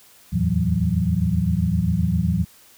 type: tone cluster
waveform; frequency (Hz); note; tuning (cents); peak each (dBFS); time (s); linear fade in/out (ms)
sine; 80.4 / 88 / 112.4 / 166.8 / 186.5; E2 / F2 / A2 / E3 / F#3; -43 / +14 / +37 / +21 / +14; -25 / -27 / -25 / -22 / -23; 0.32-2.45; 20
effects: white hiss -51 dBFS RMS until 2.77 s